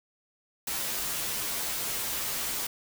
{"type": "noise with comb filter", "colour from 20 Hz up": "white", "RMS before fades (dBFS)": -32, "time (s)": [0.67, 2.67], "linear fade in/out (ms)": 5, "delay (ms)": 11, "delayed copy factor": -0.9, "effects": []}